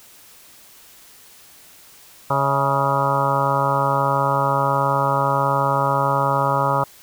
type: harmonic tone with a mistuned harmonic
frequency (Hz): 138.59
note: C#3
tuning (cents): 0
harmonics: 1 / 2 / 3 / 4 / 5 / 6 / 7 / 8 / 9 / 10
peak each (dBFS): -24 / -32 / -31 / -24 / -29 / -25 / -22 / -28 / -23 / -32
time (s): 2.3-6.84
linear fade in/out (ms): 5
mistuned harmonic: 5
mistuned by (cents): -70
effects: white hiss -47 dBFS RMS until 7.02 s